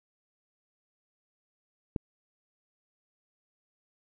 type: click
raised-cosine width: 3 ms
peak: -17 dBFS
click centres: 1.962 s
effects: none